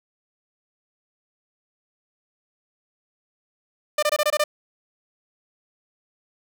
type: tone bursts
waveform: sawtooth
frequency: 599 Hz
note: D5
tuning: 34 cents sharp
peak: -14 dBFS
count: 7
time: 3.98-4.44 s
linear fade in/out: 5 ms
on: 46 ms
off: 23 ms
effects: none